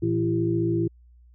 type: tone cluster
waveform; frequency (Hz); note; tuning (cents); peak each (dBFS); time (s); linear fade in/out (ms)
sine; 114 / 167 / 336 / 391.1; A#2 / E3 / E4 / G4; -38 / +23 / +33 / -4; -27 / -29 / -23 / -32; 0.02-0.88; 10
effects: added 60 Hz sine -50 dBFS peak until 1.34 s